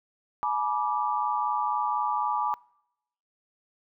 sine tone cluster, 848 / 972 / 1174 Hz, G#5 / B5 / D6, +36 / -28 / -1 cents, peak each -29 dBFS, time 0.43-2.54 s, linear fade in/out 0 ms, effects noise-tail reverb RT60 0.8 s tail -25 dB re dry

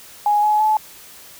sine tone with pitch steps, 831 / 846 / 861.3 Hz, G#5 / G#5 / A5, +1 / +32 / -37 cents, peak -13 dBFS, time 0.26-0.77 s, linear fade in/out 2 ms, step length 170 ms, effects white hiss -42 dBFS RMS until 1.39 s

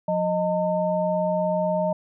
sine tone cluster, 179.4 / 621 / 904 Hz, F3 / D#5 / A5, +47 / -3 / +47 cents, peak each -27 / -22 / -29 dBFS, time 0.08-1.93 s, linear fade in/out 5 ms, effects none

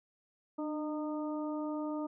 harmonic tone with a mistuned harmonic, 306.1 Hz, D#4, 28 cents flat, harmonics 1 / 2 / 3 / 4, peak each -35 / -41 / -45 / -47 dBFS, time 0.58-2.07 s, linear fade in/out 10 ms, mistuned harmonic 1, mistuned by -31 cents, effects none

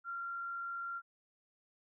sine tone with frequency modulation, 1380 Hz, F6, 21 cents flat, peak -38 dBFS, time 0.04-1.02 s, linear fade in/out 50 ms, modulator 45.1 Hz, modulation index 0.29, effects none

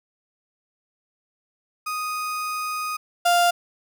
35% pulse tone pair in turn, 1244.5 / 698.5 Hz, D#6 / F5, 0 / 0 cents, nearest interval minor seventh, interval 1000 cents, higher first, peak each -24 / -14 dBFS, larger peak second, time 1.86-2.97 / 3.25-3.51 s, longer first, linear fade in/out 10 ms, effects none

